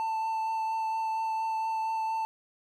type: tone with vibrato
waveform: triangle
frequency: 888 Hz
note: A5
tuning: 16 cents sharp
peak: -26 dBFS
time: 0-2.25 s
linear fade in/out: 0 ms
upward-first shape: triangle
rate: 4.3 Hz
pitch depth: 13 cents each way
effects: none